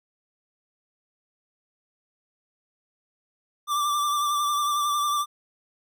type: tone with vibrato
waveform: square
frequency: 1174.7 Hz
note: D6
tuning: in tune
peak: -23 dBFS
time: 3.67-5.26 s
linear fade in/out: 50 ms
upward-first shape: sine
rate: 11 Hz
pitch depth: 31 cents each way
effects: none